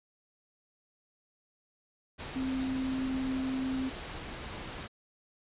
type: tone in noise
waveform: sine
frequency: 262.3 Hz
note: C4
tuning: 4 cents sharp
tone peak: -30 dBFS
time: 2.35-3.9 s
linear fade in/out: 20 ms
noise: pink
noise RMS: -41 dBFS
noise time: 2.18-4.88 s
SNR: +8 dB
effects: resampled to 8000 Hz